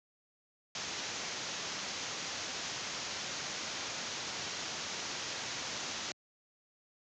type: low-pass noise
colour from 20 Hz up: white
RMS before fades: -40 dBFS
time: 0.75-6.12 s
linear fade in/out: 2 ms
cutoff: 6900 Hz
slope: 96 dB/octave
effects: high-pass 100 Hz 12 dB/octave